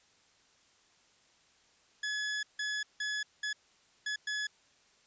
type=tone bursts at uneven times; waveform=sawtooth; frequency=1699 Hz; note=G#6; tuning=39 cents sharp; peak=-29 dBFS; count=6; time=2.03-2.43 / 2.59-2.83 / 3-3.23 / 3.43-3.53 / 4.06-4.16 / 4.27-4.47 s; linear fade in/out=5 ms; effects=white hiss -66 dBFS RMS until 5.06 s + resampled to 16000 Hz